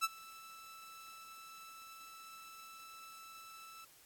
sawtooth tone with ADSR envelope, 1320 Hz, E6, 2 cents sharp, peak -25 dBFS, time 0.01-3.85 s, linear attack 32 ms, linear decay 32 ms, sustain -23 dB, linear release 8 ms, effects white hiss -63 dBFS RMS until 4.05 s + AAC 64 kbps

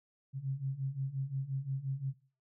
sine beating tone pair, 131.9 / 137.6 Hz, C3 / C#3, +14 / -12 cents, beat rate 5.7 Hz, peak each -38 / -35 dBFS, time 0.33-2.14 s, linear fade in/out 50 ms, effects noise-tail reverb RT60 0.4 s tail -19 dB re dry

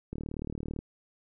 click train, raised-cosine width 3 ms, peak -23 dBFS, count 26, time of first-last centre 0.13-0.79 s, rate 37.9 Hz, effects none

